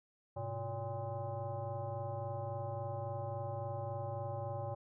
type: tone with frequency modulation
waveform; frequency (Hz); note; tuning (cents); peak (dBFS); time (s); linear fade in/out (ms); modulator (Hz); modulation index
sine; 337.7; E4; +42; -37; 0.36-4.75; 10; 233; 2.3
effects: none